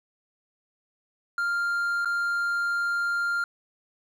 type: tone with dropouts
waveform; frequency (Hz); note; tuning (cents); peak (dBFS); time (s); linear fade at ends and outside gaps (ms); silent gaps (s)
triangle; 1396.9; F6; 0; -22; 1.38-3.44; 2; 2.048-2.056
effects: none